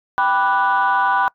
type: chord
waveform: sine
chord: G major seventh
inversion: none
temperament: equal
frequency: 784 / 987.8 / 1174.7 / 1480 Hz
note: G5 / B5 / D6 / F#6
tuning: 0 / 0 / 0 / 0 cents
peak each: -19 / -17 / -22 / -19 dBFS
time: 0.18-1.28 s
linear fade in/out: 0 ms
effects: noise-tail reverb RT60 0.1 s tail -23 dB re dry + tanh soft clip ceiling -8 dBFS